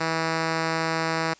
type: tone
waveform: 5% pulse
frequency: 162.4 Hz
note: E3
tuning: 26 cents flat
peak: -12 dBFS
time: 0-1.34 s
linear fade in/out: 10 ms
effects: white hiss -54 dBFS RMS until 1.39 s + resampled to 16000 Hz